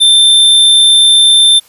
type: tone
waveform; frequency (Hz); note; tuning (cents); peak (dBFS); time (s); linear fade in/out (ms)
square; 3566; A7; +22; -4; 0-1.6; 20
effects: white hiss -44 dBFS RMS until 1.68 s + resampled to 32000 Hz